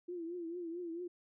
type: tone with vibrato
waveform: sine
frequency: 342.5 Hz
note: F4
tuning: 34 cents flat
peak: -39 dBFS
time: 0.08-1.08 s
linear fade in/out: 10 ms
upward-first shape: triangle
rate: 4.5 Hz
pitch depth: 100 cents each way
effects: none